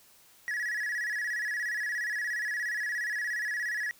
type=tone with vibrato; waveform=triangle; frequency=1805 Hz; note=A6; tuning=44 cents sharp; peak=-28 dBFS; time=0.48-3.91 s; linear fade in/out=0 ms; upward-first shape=square; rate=17 Hz; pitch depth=100 cents each way; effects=white hiss -59 dBFS RMS until 3.99 s